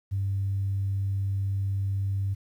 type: tone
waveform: sine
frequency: 98 Hz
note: G2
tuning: in tune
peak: -24 dBFS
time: 0.11-2.35 s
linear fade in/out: 20 ms
effects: tanh soft clip ceiling -20 dBFS + 10-bit